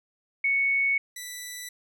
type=tone pair in turn; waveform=sine / 10% pulse; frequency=2217 / 1975.1 Hz; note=C#7 / B6; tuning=0 / 0 cents; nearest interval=major second; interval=200 cents; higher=first; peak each=-21 / -27 dBFS; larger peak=first; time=0.44-0.98 / 1.16-1.69 s; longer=first; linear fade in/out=5 ms; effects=none